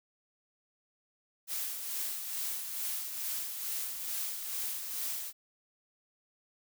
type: noise with tremolo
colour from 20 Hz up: blue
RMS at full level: -35 dBFS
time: 1.47-5.33 s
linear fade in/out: 50 ms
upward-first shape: sine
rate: 2.3 Hz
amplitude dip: 45%
effects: none